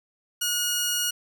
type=tone pair together; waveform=10% pulse; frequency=1442.5 / 2885 Hz; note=F#6 / F#7; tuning=-44 / -44 cents; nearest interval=octave; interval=1200 cents; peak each=-20 dBFS; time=0.41-1.11 s; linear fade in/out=10 ms; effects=none